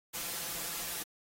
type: noise with comb filter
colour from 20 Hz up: white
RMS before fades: -38 dBFS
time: 0.13-1.04 s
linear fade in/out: 20 ms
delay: 5.9 ms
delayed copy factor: +0.65
effects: AAC 48 kbps